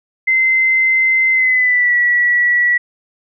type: tone with pitch glide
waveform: sine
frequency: 2068 to 1940.7 Hz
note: C7 to B6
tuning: -21 to -31 cents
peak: -10 dBFS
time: 0.27-2.78 s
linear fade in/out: 10 ms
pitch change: -110 cents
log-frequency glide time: 1.32-1.96 s
effects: none